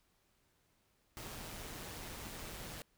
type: noise with amplitude modulation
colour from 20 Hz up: pink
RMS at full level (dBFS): -45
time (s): 1.17-2.82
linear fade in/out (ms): 0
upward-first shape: sine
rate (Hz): 166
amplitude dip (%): 40
effects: pink hiss -75 dBFS RMS until 2.97 s